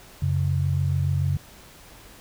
sine tone pair together, 91.62 / 138.59 Hz, F#2 / C#3, -17 / 0 cents, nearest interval perfect fifth, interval 717 cents, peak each -23 dBFS, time 0.22-1.37 s, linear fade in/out 5 ms, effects pink hiss -48 dBFS RMS until 2.2 s

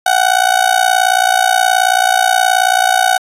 30% pulse tone with amplitude modulation, 747 Hz, F#5, 16 cents sharp, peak -3 dBFS, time 0.06-3.18 s, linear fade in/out 5 ms, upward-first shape sine, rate 58.7 Hz, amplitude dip 90%, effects resampled to 32000 Hz

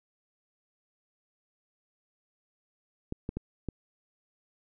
clicks, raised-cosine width 3 ms, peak -20 dBFS, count 4, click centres 3.124 / 3.291 / 3.37 / 3.687 s, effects none

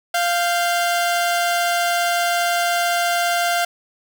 sawtooth tone pair together, 695.2 / 1568 Hz, F5 / G6, -8 / 0 cents, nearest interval octave + major second, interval 1408 cents, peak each -14 / -22 dBFS, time 0.14-3.65 s, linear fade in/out 5 ms, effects none

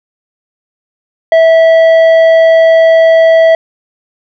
sine tone with tanh clipping, 653 Hz, E5, 17 cents flat, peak -4 dBFS, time 1.32-3.55 s, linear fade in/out 2 ms, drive 8 dB, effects none

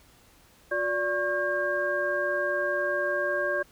sine tone cluster, 360.9 / 582 / 1097 / 1607 Hz, F#4 / D5 / C#6 / G6, -43 / -16 / -18 / +43 cents, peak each -34 / -28 / -36 / -28 dBFS, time 0.71-3.63 s, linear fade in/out 10 ms, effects pink hiss -58 dBFS RMS until 3.71 s

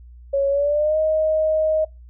sine tone with pitch glide, 554.4 to 625.9 Hz, C#5 to D#5, 0 to +10 cents, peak -16 dBFS, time 0.33-1.85 s, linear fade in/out 10 ms, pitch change +210 cents, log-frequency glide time 0.49-0.98 s, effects noise-tail reverb RT60 0.2 s tail -23 dB re dry + added 60 Hz sine -40 dBFS peak until 2.09 s

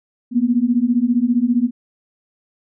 sine beating tone pair, 233.1 / 248.1 Hz, A#3 / B3, 0 / +8 cents, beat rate 15 Hz, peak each -17 / -16 dBFS, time 0.31-1.71 s, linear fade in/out 50 ms, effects none

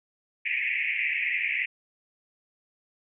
white band-pass noise, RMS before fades -28 dBFS, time 0.45-1.66 s, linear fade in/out 10 ms, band 1900 to 2600 Hz, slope 96 dB/octave, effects none

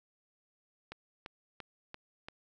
click train, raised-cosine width 0.3 ms, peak -27 dBFS, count 5, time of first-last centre 0.92-2.285 s, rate 2.93 Hz, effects none

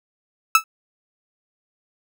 30% pulse tone with exponential decay, 1309 Hz, E6, 13 cents flat, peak -4 dBFS, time 0.55-0.64 s, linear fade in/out 2 ms, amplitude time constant 18 ms, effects none

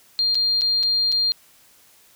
sine tone with dropouts, 4200 Hz, C8, 6 cents sharp, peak -17 dBFS, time 0.19-1.32 s, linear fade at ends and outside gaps 0 ms, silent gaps 0.346-0.353 / 0.611-0.618 / 0.83-0.834 / 1.119-1.124 s, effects white hiss -54 dBFS RMS until 2.15 s

